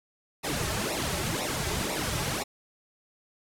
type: noise with flanger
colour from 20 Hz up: pink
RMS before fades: -30 dBFS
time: 0.43-2.44 s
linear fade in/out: 20 ms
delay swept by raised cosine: 0.63 to 4.23 ms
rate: 2 Hz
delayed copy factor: -0.85
effects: low-pass 12000 Hz 12 dB/octave